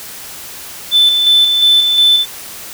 sine tone with tremolo, 3520 Hz, A7, in tune, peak -4 dBFS, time 0.91-2.26 s, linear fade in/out 50 ms, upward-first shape square, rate 2.8 Hz, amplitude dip 45%, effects tanh soft clip ceiling -3 dBFS + white hiss -30 dBFS RMS until 2.73 s

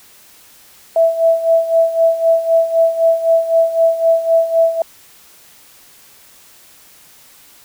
sine tone with tremolo, 659.3 Hz, E5, in tune, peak -7 dBFS, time 0.96-4.82 s, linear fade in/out 2 ms, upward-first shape sine, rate 3.9 Hz, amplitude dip 75%, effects white hiss -45 dBFS RMS until 7.64 s

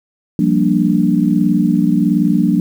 sine chord, G minor seventh, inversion third, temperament equal, 174.61 / 196 / 233.1 / 293.7 Hz, F3 / G3 / Bb3 / D4, 0 / 0 / 0 / 0 cents, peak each -16 dBFS, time 0.39-2.6 s, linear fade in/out 2 ms, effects 7-bit

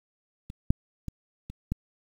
clicks, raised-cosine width 5 ms, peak -26 / -8 / -21 / -26 / -15 dBFS, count 5, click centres 0.501 / 0.705 / 1.083 / 1.5 / 1.72 s, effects 8-bit

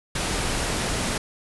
pink low-pass noise, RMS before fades -26 dBFS, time 0.15-1.18 s, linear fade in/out 5 ms, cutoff 11000 Hz, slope 96 dB/octave, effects none

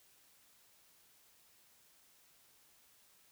silence, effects white hiss -67 dBFS RMS until 3.31 s

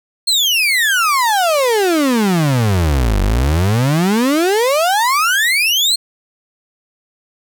35% pulse exponential two-way sweep, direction down then up, 4299 to 46.32 to 4299 Hz, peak -10 dBFS, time 0.27-5.96 s, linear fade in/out 10 ms, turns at 3.21 s, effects none

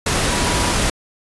sine tone in noise, 972 Hz, B5, 28 cents flat, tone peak -27 dBFS, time 0.32-0.72 s, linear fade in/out 5 ms, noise pink, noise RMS -18 dBFS, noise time 0.06-0.9 s, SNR -12 dB, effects resampled to 24000 Hz

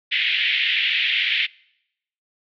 white band-pass noise, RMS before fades -21 dBFS, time 0.11-1.47 s, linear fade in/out 20 ms, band 1900 to 3400 Hz, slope 48 dB/octave, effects noise-tail reverb RT60 0.8 s tail -25 dB re dry

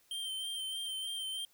square tone with vibrato, 3136 Hz, G7, in tune, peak -37 dBFS, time 0.11-1.45 s, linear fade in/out 2 ms, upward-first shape sine, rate 3.2 Hz, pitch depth 24 cents each way, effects white hiss -68 dBFS RMS until 1.53 s

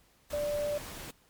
sine tone in noise, 587.3 Hz, D5, in tune, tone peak -29 dBFS, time 0.33-0.78 s, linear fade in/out 5 ms, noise pink, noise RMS -43 dBFS, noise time 0.3-1.11 s, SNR +11 dB, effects pink hiss -65 dBFS RMS until 1.29 s + MP3 96 kbps

